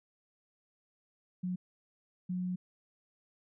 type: tone bursts at uneven times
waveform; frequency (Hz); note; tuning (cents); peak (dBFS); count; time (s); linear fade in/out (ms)
sine; 181.5; F#3; -33; -32; 2; 1.43-1.56 / 2.29-2.56; 10
effects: none